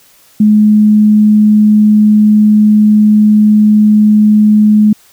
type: tone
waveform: sine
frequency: 211.8 Hz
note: G#3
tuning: 34 cents sharp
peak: -3 dBFS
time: 0.4-4.93 s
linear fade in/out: 5 ms
effects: white hiss -45 dBFS RMS until 5.12 s